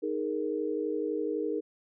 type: chord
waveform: sine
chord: D# suspended fourth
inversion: none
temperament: just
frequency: 311.1 / 414.8 / 466.7 Hz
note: D#4 / G#4 / A#4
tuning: 0 / -2 / +2 cents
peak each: -33 dBFS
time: 0.02-1.61 s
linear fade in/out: 20 ms
effects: none